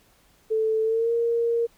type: tone with pitch glide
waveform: sine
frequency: 440 to 466.2 Hz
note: A4 to A#4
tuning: 0 to 0 cents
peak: -20 dBFS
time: 0.5-1.67 s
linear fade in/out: 20 ms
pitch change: +100 cents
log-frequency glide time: 0.83-1.12 s
effects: pink hiss -60 dBFS RMS until 1.77 s